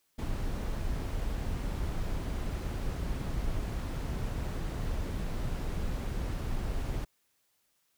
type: noise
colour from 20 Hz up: brown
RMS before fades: -33 dBFS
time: 0.18-7.05 s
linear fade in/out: 10 ms
effects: white hiss -74 dBFS RMS until 7.97 s